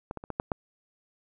clicks, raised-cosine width 1 ms, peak -20 / -22 / -27 / -19 / -13 / -13 dBFS, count 6, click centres 0.111 / 0.173 / 0.239 / 0.303 / 0.399 / 0.518 s, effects none

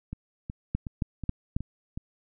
two click trains, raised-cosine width 5 ms, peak -22 / -14 dBFS, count 6 / 4, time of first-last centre 0.13-1.975 / 0.75-1.565 s, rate 2.71 / 3.68 Hz, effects none

